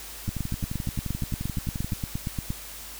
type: two click trains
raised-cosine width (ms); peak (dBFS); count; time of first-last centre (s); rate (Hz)
5; -18 / -16; 20 / 20; 0.28-1.932 / 0.29-2.504; 11.5 / 8.58
effects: added 50 Hz sine -47 dBFS peak until 2.99 s + white hiss -41 dBFS RMS until 2.99 s